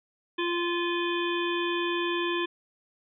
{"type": "harmonic tone with a mistuned harmonic", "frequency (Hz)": 346.1, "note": "F4", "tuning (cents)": -16, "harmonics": [1, 3, 5, 7, 9, 10], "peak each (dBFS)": [-28, -33, -35, -36, -38, -38], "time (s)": [0.38, 2.46], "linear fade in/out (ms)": 10, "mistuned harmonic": 7, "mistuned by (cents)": 39, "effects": []}